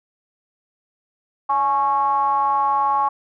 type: ring-modulated tone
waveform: triangle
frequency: 130.81 Hz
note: C3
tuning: in tune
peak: -11 dBFS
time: 1.49-3.09 s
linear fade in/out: 10 ms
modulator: 971 Hz
effects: none